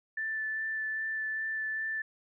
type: tone with vibrato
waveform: sine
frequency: 1760 Hz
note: A6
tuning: in tune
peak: -31 dBFS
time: 0.17-2.02 s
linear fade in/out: 5 ms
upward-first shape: sine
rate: 2.5 Hz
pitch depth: 10 cents each way
effects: none